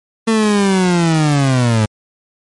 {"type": "linear sweep", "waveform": "30% pulse", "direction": "down", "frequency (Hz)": [226.4, 104.9], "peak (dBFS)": -8, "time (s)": [0.27, 1.86], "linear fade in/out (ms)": 10, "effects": ["MP3 48 kbps"]}